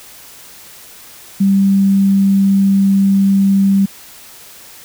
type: tone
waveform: sine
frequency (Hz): 196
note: G3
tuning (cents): 0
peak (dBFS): -8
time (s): 1.4-3.86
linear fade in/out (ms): 10
effects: white hiss -38 dBFS RMS until 4.84 s